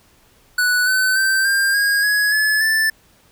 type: tone with pitch steps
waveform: square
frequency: 1480 / 1517.2 / 1555.4 / 1594.5 / 1634.6 / 1675.7 / 1717.8 / 1761 Hz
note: F#6 / F#6 / G6 / G6 / G#6 / G#6 / A6 / A6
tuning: 0 / +43 / -14 / +29 / -28 / +15 / -42 / +1 cents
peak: -15 dBFS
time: 0.58-2.9 s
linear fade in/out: 5 ms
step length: 290 ms
effects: pink hiss -54 dBFS RMS until 3.31 s